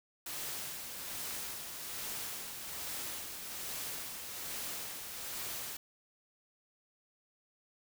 white noise with tremolo, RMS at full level -40 dBFS, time 0.26-5.77 s, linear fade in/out 5 ms, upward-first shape sine, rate 1.2 Hz, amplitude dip 40%, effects none

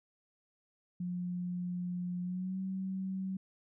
sine tone with pitch glide, 178.2 to 189.89 Hz, F3 to F#3, +35 to +45 cents, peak -34 dBFS, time 1-3.37 s, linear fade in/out 5 ms, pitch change +110 cents, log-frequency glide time 2.22-2.59 s, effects none

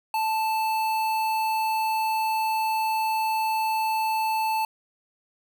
square tone with notch filter, 880 Hz, A5, in tune, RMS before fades -25 dBFS, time 0.14-4.65 s, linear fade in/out 2 ms, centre 6700 Hz, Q 1.2, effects 10-bit

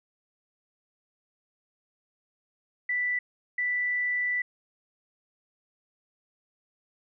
sine tone bursts at uneven times, 1975.5 Hz, B6, in tune, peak -25 dBFS, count 2, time 2.89-3.19 / 3.58-4.42 s, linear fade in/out 5 ms, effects none

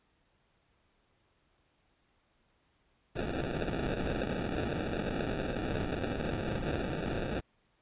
blue noise with sample-and-hold, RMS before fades -34 dBFS, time 3.15-7.41 s, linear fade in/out 20 ms, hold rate 1050 Hz, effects pink hiss -72 dBFS RMS until 7.81 s + resampled to 8000 Hz

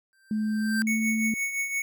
square tone with exponential growth, 1568 Hz, G6, in tune, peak -25 dBFS, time 0.13-0.82 s, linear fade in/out 0 ms, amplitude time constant 150 ms
sine tone with pitch glide, 215.1 to 221.3 Hz, A3 to A3, -39 to +10 cents, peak -24 dBFS, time 0.31-1.34 s, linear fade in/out 2 ms, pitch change +49 cents, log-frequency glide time 0.6-0.95 s
square tone with tremolo, 2217 Hz, C#7, in tune, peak -25 dBFS, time 0.87-1.82 s, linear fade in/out 2 ms, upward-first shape triangle, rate 5.8 Hz, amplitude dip 65%
effects none

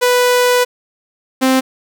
sawtooth tone pair in turn, 493.9 / 261.6 Hz, B4 / C4, 0 / 0 cents, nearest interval major seventh, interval 1100 cents, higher first, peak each -6 dBFS, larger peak neither, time 0.01-0.65 / 1.41-1.61 s, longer first, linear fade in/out 20 ms, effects none

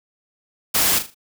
white noise with echo, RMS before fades -18 dBFS, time 0.74-0.99 s, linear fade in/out 10 ms, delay 39 ms, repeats 4, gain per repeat -9 dB, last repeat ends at 1.146 s, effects none

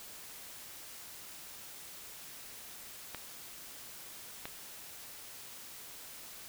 clicks, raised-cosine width 0.3 ms, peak -24 dBFS, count 2, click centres 3.147 / 4.455 s, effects white hiss -49 dBFS RMS until 6.48 s

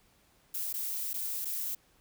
violet noise with dropouts, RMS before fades -35 dBFS, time 0.54-1.75 s, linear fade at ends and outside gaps 5 ms, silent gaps 0.729-0.739 / 1.133-1.14 / 1.448-1.453 s, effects pink hiss -66 dBFS RMS until 2 s

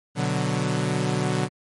sawtooth chord, B minor, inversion none, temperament equal, 123.47 / 146.83 / 185 Hz, B2 / D3 / F#3, 0 / 0 / 0 cents, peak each -23 / -22 / -23 dBFS, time 0.15-1.49 s, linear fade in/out 50 ms, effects MP3 48 kbps

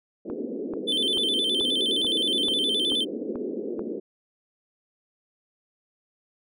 white band-pass noise, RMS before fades -32 dBFS, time 0.25-4 s, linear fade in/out 10 ms, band 220 to 470 Hz, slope 48 dB/octave
click train, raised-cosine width 1 ms, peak -24 dBFS, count 9, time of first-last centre 0.3-3.793 s, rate 2.29 Hz
triangle tone with vibrato, 3300 Hz, G#7, 12 cents flat, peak -21 dBFS, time 0.87-3.05 s, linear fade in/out 20 ms, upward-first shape square, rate 9.6 Hz, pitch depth 97 cents each way
effects none

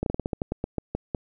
slowing click train, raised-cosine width 2 ms, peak -13 dBFS, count 13, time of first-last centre 0.03-1.148 s, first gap 32 ms, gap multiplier 1.18, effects none

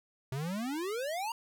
square exponential sweep, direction up, 126.6 to 957 Hz, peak -34 dBFS, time 0.32-1.32 s, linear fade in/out 2 ms, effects none

